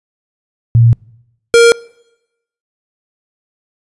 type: tone pair in turn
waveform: sine / square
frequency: 116.54 / 467.6 Hz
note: A#2 / A#4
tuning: 0 / +5 cents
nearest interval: 2 octaves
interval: 2405 cents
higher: second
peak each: -4 dBFS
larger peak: neither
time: 0.75-0.93 / 1.54-1.72 s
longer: neither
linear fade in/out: 0 ms
effects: noise-tail reverb RT60 0.9 s tail -25 dB re dry + resampled to 24000 Hz